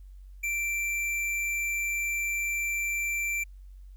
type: tone with tanh clipping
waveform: sine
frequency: 2349 Hz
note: D7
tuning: in tune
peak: -29 dBFS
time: 0.43-3.44 s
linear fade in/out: 10 ms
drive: 15 dB
effects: added 47 Hz sine -44 dBFS peak until 3.96 s + white hiss -74 dBFS RMS until 3.96 s